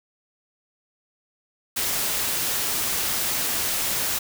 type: noise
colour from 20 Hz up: white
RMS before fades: -25 dBFS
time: 1.76-4.19 s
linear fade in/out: 10 ms
effects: none